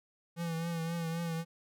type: tone with vibrato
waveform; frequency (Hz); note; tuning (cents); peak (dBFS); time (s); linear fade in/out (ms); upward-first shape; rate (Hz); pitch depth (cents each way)
square; 166.6; E3; +19; -34; 0.36-1.45; 50; triangle; 3.8; 49
effects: none